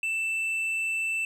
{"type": "tone with tanh clipping", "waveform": "sine", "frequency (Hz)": 2657, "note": "E7", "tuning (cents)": 13, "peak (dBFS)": -27, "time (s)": [0.03, 1.25], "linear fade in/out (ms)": 2, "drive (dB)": 5, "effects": []}